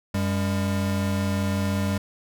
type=tone pair together; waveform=square; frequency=94.39 / 200 Hz; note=F#2 / G3; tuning=+35 / +35 cents; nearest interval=octave + minor second; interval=1300 cents; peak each=-26 dBFS; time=0.14-1.98 s; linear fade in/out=5 ms; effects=none